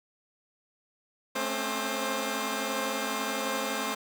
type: tone cluster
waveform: 10% pulse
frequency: 217.6 / 264.2 / 276 / 527 / 1207 Hz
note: A3 / C4 / C#4 / C5 / D6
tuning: -19 / +17 / -7 / +12 / +47 cents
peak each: -26 / -27 / -30 / -27 / -30 dBFS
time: 1.35-3.95 s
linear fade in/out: 10 ms
effects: none